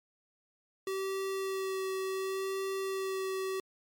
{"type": "tone with vibrato", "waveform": "square", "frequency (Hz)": 383.7, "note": "G4", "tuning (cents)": -37, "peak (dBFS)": -33, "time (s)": [0.87, 3.6], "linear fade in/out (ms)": 2, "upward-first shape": "sine", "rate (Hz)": 0.69, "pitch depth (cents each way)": 13, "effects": ["MP3 96 kbps"]}